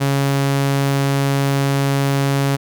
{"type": "tone", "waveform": "sawtooth", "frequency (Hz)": 138.59, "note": "C#3", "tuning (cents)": 0, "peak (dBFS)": -11, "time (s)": [0, 2.57], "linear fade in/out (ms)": 20, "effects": []}